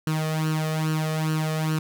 sawtooth tone with flanger, 156.7 Hz, D#3, 13 cents sharp, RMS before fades -25 dBFS, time 0.07-1.79 s, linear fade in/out 2 ms, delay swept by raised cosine 0.69 to 1.68 ms, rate 2.4 Hz, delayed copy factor +0.7, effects 10-bit

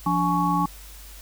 sine tone cluster, 174.5 / 289.3 / 842 / 1112 Hz, F3 / D4 / G#5 / C#6, -1 / -26 / +24 / +5 cents, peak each -24 / -27 / -25 / -24 dBFS, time 0.06-0.66 s, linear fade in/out 5 ms, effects added 50 Hz sine -42 dBFS peak until 1.21 s + white hiss -46 dBFS RMS until 1.21 s

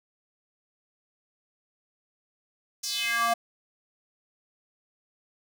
square tone with high-pass filter sweep, 233.1 Hz, A#3, in tune, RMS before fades -27 dBFS, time 2.83-3.34 s, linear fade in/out 10 ms, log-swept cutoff 6100 to 720 Hz, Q 3.5, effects none

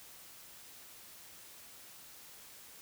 silence, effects white hiss -54 dBFS RMS until 2.81 s

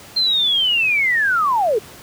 sine linear sweep, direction down, 4186 to 392 Hz, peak -14 dBFS, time 0.16-1.79 s, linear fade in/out 10 ms, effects pink hiss -40 dBFS RMS until 2.02 s + high-pass 80 Hz 12 dB/octave

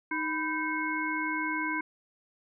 harmonic tone with a mistuned harmonic, 311.1 Hz, D#4, in tune, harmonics 1 / 3 / 5 / 7, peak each -34 / -34 / -34 / -34 dBFS, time 0.11-1.81 s, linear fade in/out 5 ms, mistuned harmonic 3, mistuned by +110 cents, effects none

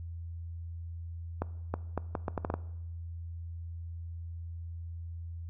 accelerating click train, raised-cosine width 1 ms, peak -17 dBFS, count 9, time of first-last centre 1.42-2.54 s, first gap 320 ms, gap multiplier 0.74, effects noise-tail reverb RT60 0.9 s tail -19 dB re dry + added 84 Hz sine -38 dBFS peak until 5.49 s

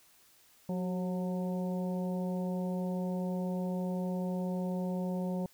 harmonic tone with a mistuned harmonic, 181.6 Hz, F#3, 32 cents flat, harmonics 1 / 2 / 3 / 4 / 5, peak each -32 / -42 / -40 / -48 / -48 dBFS, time 0.69-5.46 s, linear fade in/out 2 ms, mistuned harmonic 2, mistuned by +56 cents, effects white hiss -63 dBFS RMS until 5.53 s

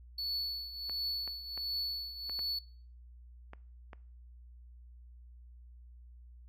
triangle tone with tremolo, 4434 Hz, C#8, in tune, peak -30 dBFS, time 0.18-2.59 s, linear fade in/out 5 ms, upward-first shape triangle, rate 1.4 Hz, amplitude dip 75%
clicks, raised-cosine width 0.5 ms, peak -32 dBFS, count 7, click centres 0.896 / 1.277 / 1.576 / 2.296 / 2.392 / 3.534 / 3.932 s
effects noise-tail reverb RT60 0.5 s tail -22 dB re dry + added 60 Hz sine -51 dBFS peak until 6.48 s

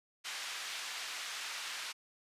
pink band-pass noise, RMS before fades -42 dBFS, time 0.24-1.93 s, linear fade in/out 20 ms, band 1600 to 6400 Hz, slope 12 dB/octave, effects resampled to 32000 Hz

